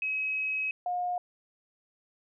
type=tone pair in turn; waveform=sine; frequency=2550 / 715.6 Hz; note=D#7 / F5; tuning=+42 / +42 cents; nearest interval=octave + minor seventh; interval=2200 cents; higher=first; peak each=-28 dBFS; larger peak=neither; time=0.02-0.71 / 0.86-1.18 s; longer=first; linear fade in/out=2 ms; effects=none